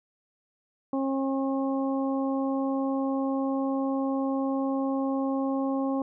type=harmonic tone; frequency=270.1 Hz; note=C#4; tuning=45 cents flat; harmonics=1 / 2 / 3 / 4; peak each=-26 / -32 / -36 / -38 dBFS; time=0.93-6.02 s; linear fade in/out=2 ms; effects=none